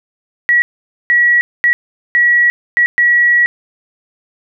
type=tone bursts at uneven times; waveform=sine; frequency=1925 Hz; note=B6; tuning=45 cents flat; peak=-7 dBFS; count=6; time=0.49-0.62 / 1.1-1.41 / 1.64-1.73 / 2.15-2.5 / 2.77-2.86 / 2.98-3.46 s; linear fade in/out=0 ms; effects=none